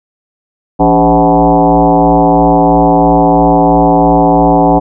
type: tone with frequency modulation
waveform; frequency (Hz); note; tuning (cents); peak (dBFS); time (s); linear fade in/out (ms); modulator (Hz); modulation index
sine; 516; C5; -24; -4; 0.79-4.8; 20; 115; 3.2
effects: none